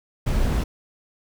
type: noise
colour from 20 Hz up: brown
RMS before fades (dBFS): -21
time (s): 0.26-0.64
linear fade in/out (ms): 10
effects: none